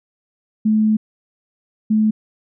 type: tone bursts at uneven times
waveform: sine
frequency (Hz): 216.1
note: A3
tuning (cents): -31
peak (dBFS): -12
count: 2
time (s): 0.65-0.97 / 1.9-2.11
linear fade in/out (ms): 10
effects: none

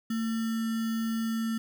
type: tone with sample-and-hold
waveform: sine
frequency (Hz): 225.6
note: A3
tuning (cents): +44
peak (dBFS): -27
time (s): 0.1-1.58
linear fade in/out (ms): 5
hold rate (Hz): 1575
effects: none

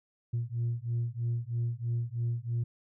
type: beating tone pair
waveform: sine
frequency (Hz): 116.54 / 119.64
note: A#2 / A#2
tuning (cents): 0 / +45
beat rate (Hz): 3.1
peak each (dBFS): -31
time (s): 0.33-2.64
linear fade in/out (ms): 10
effects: tanh soft clip ceiling -25 dBFS

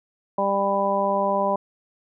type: harmonic tone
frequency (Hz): 198.2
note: G3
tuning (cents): +19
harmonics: 1 / 2 / 3 / 4 / 5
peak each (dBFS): -29 / -30 / -23 / -27 / -24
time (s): 0.38-1.56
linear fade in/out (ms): 5
effects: none

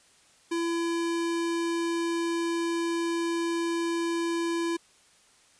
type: tone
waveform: square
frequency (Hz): 336.7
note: E4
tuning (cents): +37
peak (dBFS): -27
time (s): 0.51-4.77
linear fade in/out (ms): 10
effects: white hiss -60 dBFS RMS until 5.59 s + resampled to 22050 Hz

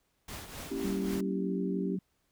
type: noise with tremolo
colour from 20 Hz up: pink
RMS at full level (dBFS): -41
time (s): 0.28-1.21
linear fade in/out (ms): 5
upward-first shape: triangle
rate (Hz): 3.8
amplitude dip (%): 60
type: chord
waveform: sine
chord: A# diminished seventh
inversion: none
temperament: equal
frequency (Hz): 233.1 / 277.2 / 329.6 / 392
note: A#3 / C#4 / E4 / G4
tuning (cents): 0 / 0 / 0 / 0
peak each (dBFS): -40 / -36 / -40 / -36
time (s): 0.7-1.97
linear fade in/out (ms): 20
type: tone with pitch glide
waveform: sine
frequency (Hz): 194.3 to 186.49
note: G3 to F#3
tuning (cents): -15 to +14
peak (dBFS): -32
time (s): 0.84-1.99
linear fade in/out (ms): 5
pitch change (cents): -71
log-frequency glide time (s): 1.16-1.52
effects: pink hiss -75 dBFS RMS until 2.31 s

